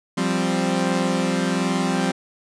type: chord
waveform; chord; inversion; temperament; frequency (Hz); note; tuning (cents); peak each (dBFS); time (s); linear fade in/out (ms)
sawtooth; F suspended second; none; equal; 174.61 / 196 / 261.6; F3 / G3 / C4; 0 / 0 / 0; -20; 0.17-2.12; 10
effects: resampled to 22050 Hz